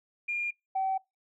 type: tone pair in turn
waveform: sine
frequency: 2409 / 766.3 Hz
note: D7 / G5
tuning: +43 / -40 cents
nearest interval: octave + minor sixth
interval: 1983 cents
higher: first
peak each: -28 / -25 dBFS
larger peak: second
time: 0.28-0.51 / 0.75-0.98 s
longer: neither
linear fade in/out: 10 ms
effects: noise-tail reverb RT60 0.2 s tail -24 dB re dry + tanh soft clip ceiling -22 dBFS